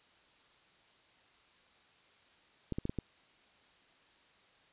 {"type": "clicks", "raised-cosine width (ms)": 3, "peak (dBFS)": -22, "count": 5, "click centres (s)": [2.723, 2.785, 2.854, 2.895, 2.987], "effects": ["white hiss -65 dBFS RMS until 4.72 s", "resampled to 8000 Hz"]}